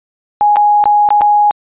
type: tone with dropouts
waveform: sine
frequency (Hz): 830.6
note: G#5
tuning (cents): 0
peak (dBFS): -6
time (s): 0.41-1.51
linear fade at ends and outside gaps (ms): 0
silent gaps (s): 0.559-0.568 / 0.84-0.856 / 1.089-1.105 / 1.21-1.217
effects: resampled to 8000 Hz